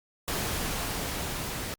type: noise with level ramp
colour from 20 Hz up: pink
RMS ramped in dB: -30 to -35 dBFS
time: 0.28-1.74 s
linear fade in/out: 0 ms
effects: Opus 48 kbps